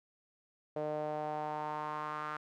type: tone with band-pass filter sweep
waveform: sawtooth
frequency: 151.7 Hz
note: D#3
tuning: 44 cents flat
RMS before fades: -38 dBFS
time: 0.76-2.37 s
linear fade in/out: 5 ms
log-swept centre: 560 to 1300 Hz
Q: 3.7
effects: none